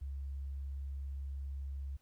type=tone; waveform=sine; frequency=68.7 Hz; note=C#2; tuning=15 cents flat; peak=-38 dBFS; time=0.01-1.97 s; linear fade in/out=10 ms; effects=pink hiss -75 dBFS RMS until 2.01 s

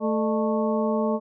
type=harmonic tone with a mistuned harmonic; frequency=220 Hz; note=A3; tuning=in tune; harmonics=1 / 2 / 3 / 4 / 5; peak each=-24 / -27 / -27 / -33 / -33 dBFS; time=0-1.2 s; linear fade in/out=50 ms; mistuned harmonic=3; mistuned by=-140 cents; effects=none

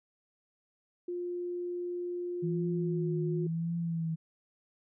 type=tone with pitch glide; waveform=sine; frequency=353 to 356.7 Hz; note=F4 to F4; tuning=+19 to +37 cents; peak=-33 dBFS; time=1.08-3.47 s; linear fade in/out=5 ms; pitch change=+18 cents; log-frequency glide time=2.66-3 s
type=tone with vibrato; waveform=sine; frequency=163.6 Hz; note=E3; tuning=13 cents flat; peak=-30 dBFS; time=2.42-4.16 s; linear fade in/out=20 ms; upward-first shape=triangle; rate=0.93 Hz; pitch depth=70 cents each way
effects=none

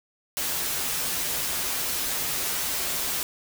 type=noise with comb filter; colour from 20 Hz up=white; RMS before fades=-28 dBFS; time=0.37-3.23 s; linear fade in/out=0 ms; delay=9.4 ms; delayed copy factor=-0.5; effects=none

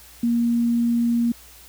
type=tone; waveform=sine; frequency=235.4 Hz; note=A#3; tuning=17 cents sharp; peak=-17 dBFS; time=0.23-1.32 s; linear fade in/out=5 ms; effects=added 60 Hz sine -51 dBFS peak until 1.68 s + white hiss -47 dBFS RMS until 1.68 s

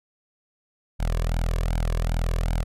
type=tone with flanger; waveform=sawtooth; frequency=41.2 Hz; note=E1; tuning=in tune; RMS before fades=-24 dBFS; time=0.99-2.64 s; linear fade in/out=20 ms; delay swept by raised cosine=1.3 to 1.81 ms; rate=2.6 Hz; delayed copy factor=+1; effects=resampled to 32000 Hz

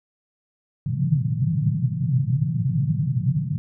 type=band-pass noise; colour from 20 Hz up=pink; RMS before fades=-22 dBFS; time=0.86-3.58 s; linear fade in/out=0 ms; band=120 to 160 Hz; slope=48 dB/octave; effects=none

